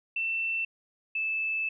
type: tone pair in turn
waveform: sine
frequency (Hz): 2680 / 2626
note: E7 / E7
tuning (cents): +28 / -7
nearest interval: unison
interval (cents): 35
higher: first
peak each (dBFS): -27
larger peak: neither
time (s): 0.16-0.65 / 1.15-1.69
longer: second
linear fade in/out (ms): 5
effects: none